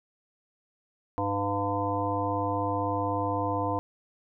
harmonic tone with a mistuned harmonic, 100.2 Hz, G2, 38 cents sharp, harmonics 1 / 3 / 5 / 7 / 9 / 10, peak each -33 / -33 / -33 / -33 / -33 / -33 dBFS, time 1.18-3.79 s, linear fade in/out 0 ms, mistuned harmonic 10, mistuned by +27 cents, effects none

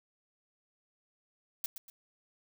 blue noise with echo, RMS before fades -34 dBFS, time 1.64-1.66 s, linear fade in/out 2 ms, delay 120 ms, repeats 2, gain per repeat -9 dB, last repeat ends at 1.9 s, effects none

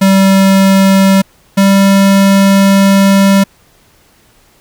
square tone pair in turn, 193.6 / 196.08 Hz, G3 / G3, -21 / +1 cents, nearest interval unison, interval 22 cents, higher second, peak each -5 dBFS, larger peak neither, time 0.01-1.22 / 1.57-3.44 s, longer second, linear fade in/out 10 ms, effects pink hiss -48 dBFS RMS until 4.6 s

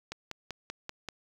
click train, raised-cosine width 0.2 ms, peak -20 dBFS, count 6, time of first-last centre 0.12-1.087 s, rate 5.17 Hz, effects 8-bit

